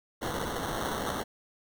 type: noise with sample-and-hold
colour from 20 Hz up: white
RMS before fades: -33 dBFS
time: 0.21-1.24 s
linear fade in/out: 20 ms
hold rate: 2450 Hz
effects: none